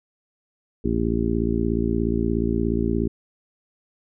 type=harmonic tone; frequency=56.9 Hz; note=A#1; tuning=41 cents flat; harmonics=1 / 2 / 3 / 4 / 5 / 6 / 7; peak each=-27 / -29 / -29 / -25 / -29 / -27 / -28 dBFS; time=0.84-3.08 s; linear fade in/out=10 ms; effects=none